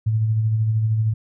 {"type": "tone with tremolo", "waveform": "sine", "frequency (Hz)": 110, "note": "A2", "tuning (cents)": 0, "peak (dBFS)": -15, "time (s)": [0.06, 1.14], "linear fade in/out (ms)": 10, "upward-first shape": "sine", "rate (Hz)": 13, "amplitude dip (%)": 35, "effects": []}